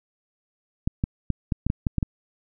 clicks, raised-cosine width 5 ms, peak -10 dBFS, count 9, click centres 0.875 / 1.039 / 1.303 / 1.522 / 1.666 / 1.701 / 1.868 / 1.983 / 2.028 s, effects none

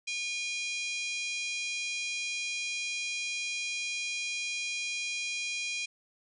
harmonic tone with a mistuned harmonic, 810 Hz, G#5, 43 cents flat, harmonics 3 / 4 / 5 / 6 / 7 / 8 / 9 / 10, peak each -34 / -42 / -43 / -45 / -43 / -44 / -49 / -45 dBFS, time 0.07-5.86 s, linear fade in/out 10 ms, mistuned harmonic 7, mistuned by -19 cents, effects none

